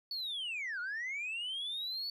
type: linear two-way sweep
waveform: sine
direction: down then up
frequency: 4498 to 1396.9 to 4498 Hz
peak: -34 dBFS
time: 0.11-2.1 s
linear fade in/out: 2 ms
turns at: 0.8 s
effects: tanh soft clip ceiling -34 dBFS